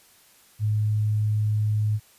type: tone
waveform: sine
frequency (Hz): 106.5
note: G#2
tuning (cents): +44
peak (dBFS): -20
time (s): 0.59-2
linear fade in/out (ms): 50
effects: white hiss -56 dBFS RMS until 2.18 s + resampled to 32000 Hz